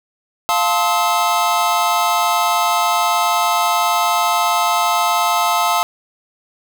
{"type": "chord", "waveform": "square", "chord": "F major seventh", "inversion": "none", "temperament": "equal with one note detuned", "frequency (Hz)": [698.5, 880, 1046.5, 1285.4], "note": ["F5", "A5", "C6", "E6"], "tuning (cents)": [0, 0, 0, -44], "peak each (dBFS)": [-20, -20, -22, -20], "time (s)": [0.49, 5.83], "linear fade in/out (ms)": 0, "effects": []}